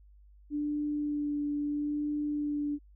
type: tone with vibrato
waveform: sine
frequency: 293.7 Hz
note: D4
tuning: in tune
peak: -29 dBFS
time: 0.5-2.79 s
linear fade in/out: 50 ms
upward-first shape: sine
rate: 0.76 Hz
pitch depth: 13 cents each way
effects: added 50 Hz sine -54 dBFS peak until 2.95 s